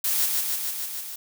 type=noise with echo; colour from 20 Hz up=blue; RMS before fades=-24 dBFS; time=0.04-0.26 s; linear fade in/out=5 ms; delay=150 ms; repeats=6; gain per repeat=-2 dB; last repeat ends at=1.16 s; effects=none